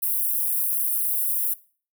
white high-pass noise, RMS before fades -24 dBFS, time 0.02-1.54 s, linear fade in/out 10 ms, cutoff 10000 Hz, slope 48 dB/octave, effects noise-tail reverb RT60 0.4 s tail -19 dB re dry

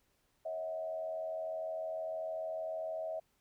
sine tone with frequency modulation, 642 Hz, E5, 46 cents flat, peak -36 dBFS, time 0.45-3.2 s, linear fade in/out 10 ms, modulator 86.8 Hz, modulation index 0.56, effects pink hiss -75 dBFS RMS until 3.4 s

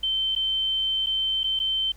sine tone with dropouts, 3097 Hz, G7, 22 cents flat, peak -22 dBFS, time 0.03-1.92 s, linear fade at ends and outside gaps 5 ms, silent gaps 0.352-0.361 / 1.062-1.068 / 1.434-1.44 / 1.592-1.599 s, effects added 50 Hz sine -46 dBFS peak until 1.96 s + pink hiss -56 dBFS RMS until 1.96 s

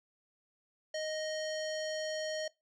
square tone with low-pass filter, 622.3 Hz, D#5, in tune, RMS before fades -37 dBFS, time 0.94-2.48 s, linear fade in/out 5 ms, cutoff 5500 Hz, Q 2.3, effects noise-tail reverb RT60 0.2 s tail -21 dB re dry

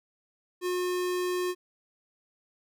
square tone, 360 Hz, F#4, 47 cents flat, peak -28 dBFS, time 0.61-1.55 s, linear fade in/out 50 ms, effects none

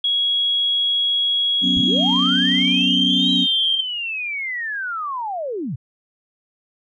sine tone with pitch glide, 3322 to 3161 Hz, G#7 to G7, 0 to +14 cents, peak -16 dBFS, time 0.04-3.81 s, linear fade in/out 5 ms, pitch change -86 cents, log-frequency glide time 1.87-2.26 s
sine chord, F# suspended fourth, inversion none, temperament just, 185 / 246.7 / 277.5 Hz, F#3 / B3 / C#4, 0 / -2 / +2 cents, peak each -22 dBFS, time 1.61-3.47 s, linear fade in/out 50 ms
sine linear two-way sweep, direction up then down, 32.35 to 3871 to 100.4 Hz, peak -23 dBFS, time 1.76-5.76 s, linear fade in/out 10 ms, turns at 3.31 s
effects tanh soft clip ceiling -6 dBFS

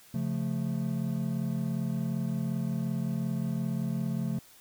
triangle chord, Db augmented, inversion none, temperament equal with one note detuned, 137.16 / 174.61 / 220 Hz, Db3 / F3 / A3, -18 / 0 / 0 cents, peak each -31 dBFS, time 0.14-4.39 s, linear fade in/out 5 ms, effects white hiss -56 dBFS RMS until 4.6 s

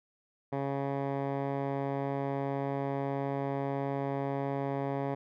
10% pulse tone with low-pass filter, 138.59 Hz, C#3, in tune, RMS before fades -33 dBFS, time 0.52-5.15 s, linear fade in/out 10 ms, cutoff 1200 Hz, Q 0.84, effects none

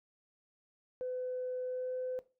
sine tone with pitch glide, 505 to 508.8 Hz, B4 to C5, +39 to -48 cents, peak -34 dBFS, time 1.01-2.19 s, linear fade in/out 0 ms, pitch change +13 cents, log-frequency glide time 1.63-1.95 s, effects noise-tail reverb RT60 0.3 s tail -17 dB re dry + tanh soft clip ceiling -30 dBFS

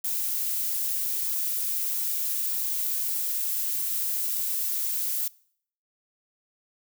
violet noise, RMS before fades -28 dBFS, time 0.04-5.28 s, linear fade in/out 5 ms, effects noise-tail reverb RT60 0.6 s tail -23 dB re dry

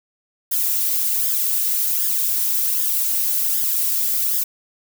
violet noise with flanger, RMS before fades -20 dBFS, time 0.51-4.44 s, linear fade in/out 10 ms, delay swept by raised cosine 0.58 to 2.98 ms, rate 1.3 Hz, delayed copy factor +0.7, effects none

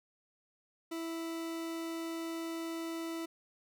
40% pulse tone, 329.6 Hz, E4, in tune, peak -36 dBFS, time 0.91-3.26 s, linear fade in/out 10 ms, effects none

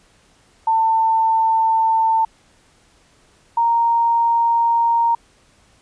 sine tone pair in turn, 895 / 930.1 Hz, A5 / A#5, +29 / -4 cents, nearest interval minor second, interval 67 cents, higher second, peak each -13 dBFS, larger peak neither, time 0.67-2.25 / 3.57-5.15 s, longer neither, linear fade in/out 5 ms, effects pink hiss -55 dBFS RMS until 5.81 s + resampled to 22050 Hz

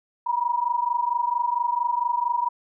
sine tone pair together, 949.6 / 974 Hz, A#5 / B5, +32 / -24 cents, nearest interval unison, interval 44 cents, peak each -24 dBFS, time 0.26-2.49 s, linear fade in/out 10 ms, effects none

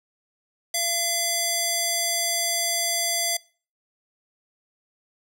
square tone with band-pass filter, 680 Hz, F5, 46 cents flat, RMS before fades -25 dBFS, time 0.74-3.37 s, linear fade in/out 5 ms, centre 8100 Hz, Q 1, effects noise-tail reverb RT60 0.4 s tail -24 dB re dry

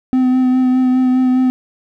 triangle tone with vibrato, 255.6 Hz, C4, 40 cents flat, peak -8 dBFS, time 0.13-1.5 s, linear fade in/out 0 ms, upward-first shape sine, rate 4.9 Hz, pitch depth 17 cents each way, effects none

